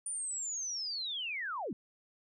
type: linear sweep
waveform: sine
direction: down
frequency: 9397 to 164.81 Hz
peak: -35 dBFS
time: 0.06-1.73 s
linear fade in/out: 2 ms
effects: none